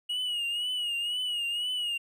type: tone with vibrato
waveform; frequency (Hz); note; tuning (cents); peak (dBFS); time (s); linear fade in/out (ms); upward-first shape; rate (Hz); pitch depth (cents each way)
triangle; 2894; F#7; -39; -27; 0.09-1.98; 10; triangle; 2; 78
effects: none

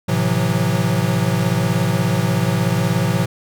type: chord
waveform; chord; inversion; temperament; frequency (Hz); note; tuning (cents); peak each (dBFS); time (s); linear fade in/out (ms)
square; F# half-diminished seventh; first; equal with one note detuned; 110 / 130.81 / 164.81 / 181.4; A2 / C3 / E3 / F#3; 0 / 0 / 0 / -34; -22; 0.08-3.26; 10
effects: none

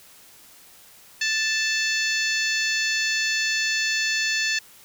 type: harmonic tone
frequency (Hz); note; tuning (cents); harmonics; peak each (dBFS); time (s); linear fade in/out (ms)
880; A5; 0; 2 / 3 / 4 / 5 / 6 / 7 / 8; -25 / -27 / -32 / -29 / -33 / -33 / -35; 1.21-4.59; 5
effects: white hiss -50 dBFS RMS until 4.84 s

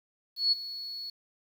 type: tone with ADSR envelope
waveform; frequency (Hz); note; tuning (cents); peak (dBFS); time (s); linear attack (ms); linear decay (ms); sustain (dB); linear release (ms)
sine; 4382; C#8; -21; -20; 0.36-1.1; 160; 18; -16; 4
effects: 9-bit

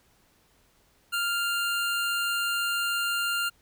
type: tone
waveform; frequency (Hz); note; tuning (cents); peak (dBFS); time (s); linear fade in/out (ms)
25% pulse; 1396.9; F6; 0; -22; 1.12-3.5; 20
effects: pink hiss -64 dBFS RMS until 3.61 s

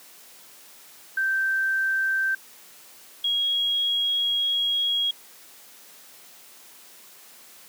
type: tone pair in turn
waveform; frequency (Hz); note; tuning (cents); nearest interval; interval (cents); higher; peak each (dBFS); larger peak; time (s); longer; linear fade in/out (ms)
sine; 1560 / 3299; G6 / G#7; -9 / -12; octave + minor second; 1297; second; -21; neither; 1.17-2.35 / 3.24-5.11; second; 5
effects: white hiss -49 dBFS RMS until 7.68 s + high-pass 200 Hz 12 dB/octave

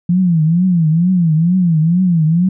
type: tone with vibrato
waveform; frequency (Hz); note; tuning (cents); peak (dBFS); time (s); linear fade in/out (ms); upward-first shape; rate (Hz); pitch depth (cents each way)
sine; 170; F3; -46; -9; 0.09-2.49; 5; triangle; 2.2; 190
effects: none

